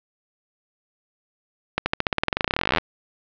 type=accelerating click train; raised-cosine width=0.3 ms; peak=-3 dBFS; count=30; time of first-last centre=1.78-2.784 s; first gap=80 ms; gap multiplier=0.93; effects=low-pass 4000 Hz 12 dB/octave